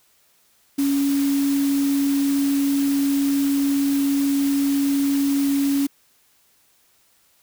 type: tone in noise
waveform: sine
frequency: 279.2 Hz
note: C#4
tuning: 13 cents sharp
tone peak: -17 dBFS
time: 0.78-5.87 s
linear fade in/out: 10 ms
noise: white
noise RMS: -33 dBFS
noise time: 0.78-5.87 s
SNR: +13 dB
effects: white hiss -60 dBFS RMS until 7.42 s